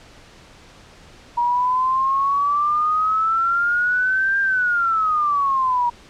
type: exponential two-way sweep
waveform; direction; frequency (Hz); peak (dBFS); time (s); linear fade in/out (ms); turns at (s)
sine; up then down; 950 to 1599 to 950; -16; 1.37-5.9; 10; 4.4
effects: pink hiss -46 dBFS RMS until 6.09 s + low-pass 6000 Hz 12 dB/octave